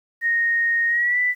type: tone with pitch glide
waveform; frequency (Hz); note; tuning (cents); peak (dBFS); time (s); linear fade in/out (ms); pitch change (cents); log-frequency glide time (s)
sine; 1860 to 1982; A#6 to B6; -4 to +6; -17; 0.21-1.35; 50; +110; 0.88-1.19
effects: 9-bit